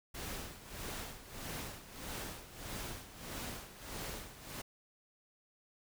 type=noise with tremolo; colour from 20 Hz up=pink; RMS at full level=-42 dBFS; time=0.14-4.62 s; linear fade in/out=10 ms; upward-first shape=sine; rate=1.6 Hz; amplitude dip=75%; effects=none